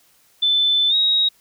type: tone with pitch glide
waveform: sine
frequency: 3520 to 3794 Hz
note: A7 to A#7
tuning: 0 to +30 cents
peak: -14 dBFS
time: 0.42-1.29 s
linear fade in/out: 10 ms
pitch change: +130 cents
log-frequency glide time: 0.89-0.95 s
effects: white hiss -57 dBFS RMS until 1.4 s